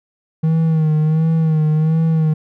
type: tone with vibrato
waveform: triangle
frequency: 158 Hz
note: D#3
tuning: 27 cents sharp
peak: -10 dBFS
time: 0.43-2.34 s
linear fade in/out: 10 ms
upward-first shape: sine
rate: 1.4 Hz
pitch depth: 49 cents each way
effects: none